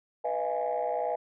sine chord, F half-diminished seventh, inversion second, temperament equal with one note detuned, 493.9 / 622.3 / 683.7 / 830.6 Hz, Cb5 / Eb5 / F5 / Ab5, 0 / 0 / -37 / 0 cents, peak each -32 dBFS, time 0.24-1.16 s, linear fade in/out 10 ms, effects tanh soft clip ceiling -21 dBFS

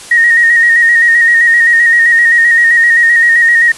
sine tone with vibrato, 1869 Hz, A#6, 4 cents sharp, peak -4 dBFS, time 0.11-3.72 s, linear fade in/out 5 ms, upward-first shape square, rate 7.7 Hz, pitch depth 27 cents each way, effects white hiss -30 dBFS RMS until 3.77 s + resampled to 24000 Hz

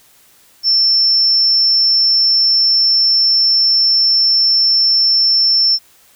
sine tone, 5370 Hz, E8, 31 cents sharp, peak -9 dBFS, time 0.63-5.79 s, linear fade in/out 50 ms, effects white hiss -49 dBFS RMS until 6.15 s

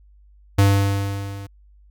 square tone with level ramp, 99.3 Hz, G2, 23 cents sharp, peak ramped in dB -11 to -33 dBFS, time 0.58-1.47 s, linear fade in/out 10 ms, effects added 50 Hz sine -48 dBFS peak until 1.9 s

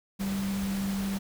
sine tone in noise, 196 Hz, G3, in tune, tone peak -28 dBFS, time 0.19-1.19 s, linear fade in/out 20 ms, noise pink, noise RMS -39 dBFS, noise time 0.19-1.19 s, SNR +8 dB, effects none

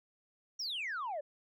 sine exponential sweep, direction down, 5850 to 554.4 Hz, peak -34 dBFS, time 0.59-1.21 s, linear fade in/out 10 ms, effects tanh soft clip ceiling -33 dBFS

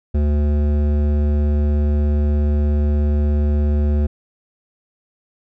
sine tone with hard clipping, 73.6 Hz, D2, 4 cents sharp, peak -16 dBFS, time 0.14-4.07 s, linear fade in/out 10 ms, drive 13 dB, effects none

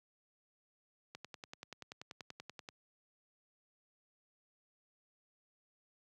click train, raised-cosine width 0.2 ms, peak -29 dBFS, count 17, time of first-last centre 1.15-2.688 s, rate 10.4 Hz, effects high-pass 100 Hz 12 dB/octave

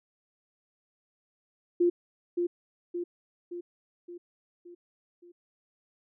sine tone with echo, 349.2 Hz, F4, in tune, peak -20 dBFS, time 1.8-1.9 s, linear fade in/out 10 ms, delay 570 ms, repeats 6, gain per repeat -5 dB, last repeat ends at 5.32 s, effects none

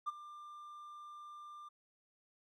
triangle tone with ADSR envelope, 1192 Hz, D6, 25 cents sharp, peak -29 dBFS, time 0.06-1.69 s, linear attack 24 ms, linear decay 21 ms, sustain -18 dB, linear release 11 ms, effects tanh soft clip ceiling -31 dBFS

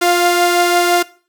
sawtooth tone pair together, 352.2 / 698.5 Hz, F4 / F5, +15 / 0 cents, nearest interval octave, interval 1185 cents, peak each -10 dBFS, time 0.01-1.03 s, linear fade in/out 10 ms, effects noise-tail reverb RT60 0.4 s tail -19 dB re dry

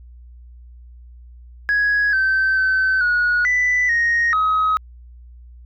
sine tone with pitch steps, 1665 / 1547 / 1532 / 1454 / 1987 / 1868 / 1269 Hz, G#6 / G6 / G6 / F#6 / B6 / A#6 / D#6, +4 / -23 / -40 / -31 / +10 / +3 / +34 cents, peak -13 dBFS, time 1.69-4.77 s, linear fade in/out 0 ms, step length 440 ms, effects tanh soft clip ceiling -12 dBFS + added 60 Hz sine -39 dBFS peak until 5.65 s

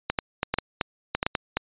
clicks, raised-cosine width 0.3 ms, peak -7 dBFS, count 11, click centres 0.1 / 0.188 / 0.431 / 0.54 / 0.586 / 0.812 / 1.15 / 1.229 / 1.265 / 1.352 / 1.57 s, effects resampled to 8000 Hz

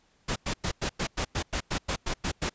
pink noise bursts, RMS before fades -29 dBFS, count 13, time 0.28-2.496 s, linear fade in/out 10 ms, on 80 ms, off 98 ms, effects pink hiss -66 dBFS RMS until 2.54 s + resampled to 16000 Hz

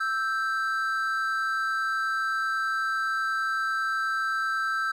triangle tone pair together, 1318.5 / 1568 Hz, E6 / G6, 0 / 0 cents, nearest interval minor third, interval 300 cents, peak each -26 dBFS, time 0-4.92 s, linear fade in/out 10 ms, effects none

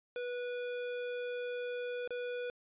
square tone with dropouts, 489.9 Hz, B4, 14 cents flat, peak -37 dBFS, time 0.16-2.5 s, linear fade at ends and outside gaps 1 ms, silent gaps 2.076-2.106 s, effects resampled to 8000 Hz

